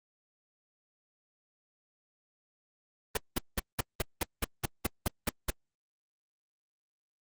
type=noise bursts; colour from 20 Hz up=pink; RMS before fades=-28 dBFS; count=12; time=3.15-5.504 s; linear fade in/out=5 ms; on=22 ms; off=190 ms; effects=Opus 32 kbps